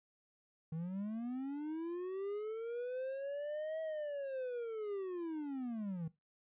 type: linear two-way sweep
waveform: triangle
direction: up then down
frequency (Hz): 155.6 to 644 to 155.6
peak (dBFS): -36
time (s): 0.72-6.08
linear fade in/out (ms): 5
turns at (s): 3.81
effects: noise-tail reverb RT60 0.2 s tail -17 dB re dry + resampled to 8000 Hz